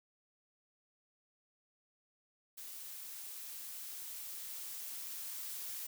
blue noise with level ramp, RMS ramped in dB -48 to -43 dBFS, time 2.57-5.87 s, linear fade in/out 10 ms, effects none

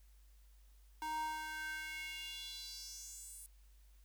square tone with high-pass filter sweep, 311.1 Hz, D#4, in tune, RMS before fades -45 dBFS, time 1.02-3.46 s, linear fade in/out 0 ms, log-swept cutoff 760 to 9900 Hz, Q 3.9, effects added 50 Hz sine -60 dBFS peak until 4.04 s + white hiss -74 dBFS RMS until 4.04 s

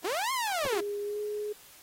sawtooth linear two-way sweep, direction up then down, 317.4 to 1089 to 317.4 Hz, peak -25 dBFS, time 0.04-0.81 s, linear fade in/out 10 ms, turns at 0.32 s
clicks, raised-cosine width 1 ms, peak -24 dBFS, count 2, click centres 0.652 / 0.661 s
sine tone with pitch glide, 409.3 to 418.9 Hz, G#4 to G#4, -25 to +15 cents, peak -31 dBFS, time 0.72-1.53 s, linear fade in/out 10 ms, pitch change +40 cents, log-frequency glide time 1.03-1.2 s
effects white hiss -54 dBFS RMS until 1.82 s + AAC 48 kbps

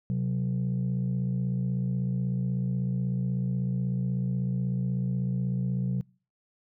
sine tone pair together, 128.75 / 185 Hz, C3 / F#3, -28 / 0 cents, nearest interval tritone, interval 628 cents, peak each -26 / -27 dBFS, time 0.1-6.01 s, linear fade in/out 0 ms, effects noise-tail reverb RT60 0.4 s tail -26 dB re dry + tanh soft clip ceiling -22 dBFS

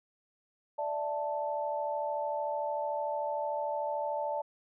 sine chord, D suspended second, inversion none, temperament just, 587.3 / 660.7 / 881 Hz, D5 / E5 / A5, 0 / +4 / +2 cents, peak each -34 / -39 / -34 dBFS, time 0.78-4.42 s, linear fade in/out 10 ms, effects none

